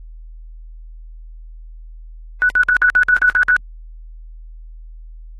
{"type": "tone bursts", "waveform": "sine", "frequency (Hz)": 1480, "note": "F#6", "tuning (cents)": 0, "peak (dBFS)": -10, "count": 9, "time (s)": [2.42, 3.565], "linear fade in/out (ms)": 0, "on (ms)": 81, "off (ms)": 52, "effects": ["added 40 Hz sine -33 dBFS peak until 5.39 s", "AAC 32 kbps"]}